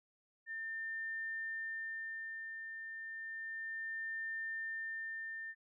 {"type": "tone with tremolo", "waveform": "sine", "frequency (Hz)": 1800, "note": "A6", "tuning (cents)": 39, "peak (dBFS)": -38, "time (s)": [0.46, 5.55], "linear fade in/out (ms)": 50, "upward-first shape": "sine", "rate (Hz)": 0.32, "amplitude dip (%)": 45, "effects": []}